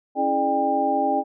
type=tone cluster; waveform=sine; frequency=276.7 / 326.9 / 421 / 601 / 796 Hz; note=C#4 / E4 / G#4 / D5 / G5; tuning=-3 / -14 / +24 / +40 / +26 cents; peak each=-26 / -30 / -30 / -26 / -21 dBFS; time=0.15-1.24 s; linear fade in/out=50 ms; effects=none